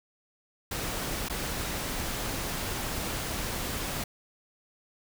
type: noise with dropouts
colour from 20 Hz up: pink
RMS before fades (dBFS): -33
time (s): 0.71-4.04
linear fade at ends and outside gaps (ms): 5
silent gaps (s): 1.286-1.297
effects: none

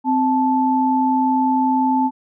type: tone pair together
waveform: sine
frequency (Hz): 260 / 874.5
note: C4 / A5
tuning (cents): -11 / -11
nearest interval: octave + major sixth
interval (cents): 2100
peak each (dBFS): -17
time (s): 0.04-2.11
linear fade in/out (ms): 50
effects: none

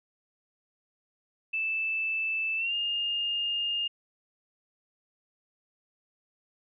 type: tone with pitch glide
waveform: sine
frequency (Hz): 2637 to 2826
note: E7 to F7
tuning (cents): 0 to +20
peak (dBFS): -27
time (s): 1.53-3.88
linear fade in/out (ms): 10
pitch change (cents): +120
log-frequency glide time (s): 2.57-2.74
effects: none

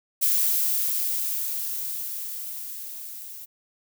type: noise with level ramp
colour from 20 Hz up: violet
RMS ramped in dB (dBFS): -21 to -40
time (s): 0.21-3.46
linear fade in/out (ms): 20
effects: none

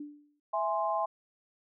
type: tone with exponential decay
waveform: sine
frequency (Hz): 293.7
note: D4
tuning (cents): 0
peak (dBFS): -36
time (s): 0-0.4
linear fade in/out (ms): 5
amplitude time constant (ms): 86
type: chord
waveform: sine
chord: E augmented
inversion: none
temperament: equal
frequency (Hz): 659.3 / 830.6 / 1046.5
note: E5 / G#5 / B#5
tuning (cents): 0 / 0 / 0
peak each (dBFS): -32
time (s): 0.53-1.06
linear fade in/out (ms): 10
effects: none

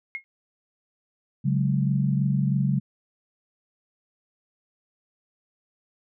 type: tone with exponential decay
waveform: sine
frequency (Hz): 2154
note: C7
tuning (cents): +50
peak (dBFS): -25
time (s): 0.15-0.24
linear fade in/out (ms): 0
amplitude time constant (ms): 19
type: chord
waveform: sine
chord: C# suspended fourth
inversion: none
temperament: just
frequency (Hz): 138.59 / 184.79 / 207.9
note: C#3 / F#3 / G#3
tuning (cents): 0 / -2 / +2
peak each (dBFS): -22 / -26 / -28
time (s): 1.44-2.8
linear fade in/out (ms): 20
effects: none

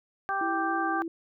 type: harmonic tone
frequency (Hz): 392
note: G4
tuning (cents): 0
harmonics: 1 / 2 / 3 / 4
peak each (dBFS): -41 / -30 / -31 / -32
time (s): 0.29-1.02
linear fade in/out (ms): 0
type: tone with vibrato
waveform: sine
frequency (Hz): 329.6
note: E4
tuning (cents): 0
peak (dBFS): -31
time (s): 0.41-1.08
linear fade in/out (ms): 2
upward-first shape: square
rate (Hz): 3.6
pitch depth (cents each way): 10
effects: none

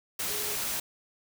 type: tone in noise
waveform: sine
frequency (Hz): 417.8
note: G#4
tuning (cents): +10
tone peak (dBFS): -41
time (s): 0.3-0.56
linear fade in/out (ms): 5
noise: white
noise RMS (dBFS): -32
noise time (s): 0.19-0.8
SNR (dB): -12
effects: none

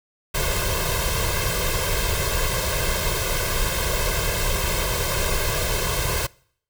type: noise with comb filter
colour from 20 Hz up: pink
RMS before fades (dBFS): -23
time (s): 0.34-6.27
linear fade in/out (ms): 10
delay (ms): 1.9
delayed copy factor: +0.95
effects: noise-tail reverb RT60 0.6 s tail -24 dB re dry

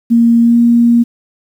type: tone with pitch glide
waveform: sine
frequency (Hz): 233.1 to 235.9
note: A#3 to A#3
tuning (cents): 0 to +21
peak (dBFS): -5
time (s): 0.1-1.04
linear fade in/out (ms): 20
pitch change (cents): +21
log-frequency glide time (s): 0.41-0.57
effects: 7-bit

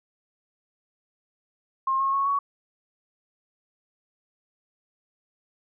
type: tone with pitch steps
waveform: sine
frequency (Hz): 1067 / 1084.4 / 1102.1 / 1120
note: C6 / C#6 / C#6 / C#6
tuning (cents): +34 / -38 / -10 / +18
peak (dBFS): -21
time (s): 1.87-2.39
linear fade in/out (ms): 5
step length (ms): 130
effects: none

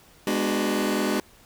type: chord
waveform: sawtooth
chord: G# half-diminished seventh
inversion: none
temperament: just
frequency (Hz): 207.7 / 249.2 / 299 / 373.8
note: G#3 / B3 / D4 / F#4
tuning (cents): 0 / +16 / +31 / +18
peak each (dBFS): -23 / -25 / -24 / -24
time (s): 0.27-1.2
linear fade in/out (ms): 2
effects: pink hiss -54 dBFS RMS until 1.45 s

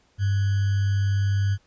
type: tone with sample-and-hold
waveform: sine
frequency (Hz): 99.2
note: G2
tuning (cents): +21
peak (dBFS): -19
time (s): 0.18-1.58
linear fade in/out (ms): 50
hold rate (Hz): 1575
effects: pink hiss -63 dBFS RMS until 1.66 s + resampled to 16000 Hz

